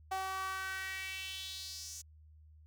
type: tone with high-pass filter sweep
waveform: sawtooth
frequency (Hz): 380.7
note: F#4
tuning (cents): +49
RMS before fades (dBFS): -41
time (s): 0.11-2.02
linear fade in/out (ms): 10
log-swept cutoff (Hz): 780 to 6600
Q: 3.6
effects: added 77 Hz sine -56 dBFS peak until 2.66 s

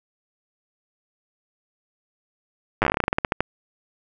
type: slowing click train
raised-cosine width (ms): 0.5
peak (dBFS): -4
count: 18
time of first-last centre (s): 2.82-3.406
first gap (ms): 9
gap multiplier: 1.15
effects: none

